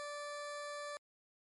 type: tone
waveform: 20% pulse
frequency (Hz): 584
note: D5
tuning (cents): -10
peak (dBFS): -37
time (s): 0-0.97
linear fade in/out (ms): 0
effects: MP3 48 kbps